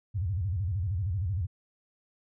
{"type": "tone with vibrato", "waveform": "sine", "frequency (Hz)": 92.5, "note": "F#2", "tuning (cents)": 0, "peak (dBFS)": -27, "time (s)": [0.14, 1.47], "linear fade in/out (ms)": 20, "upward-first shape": "square", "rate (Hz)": 13, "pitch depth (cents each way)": 200, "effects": []}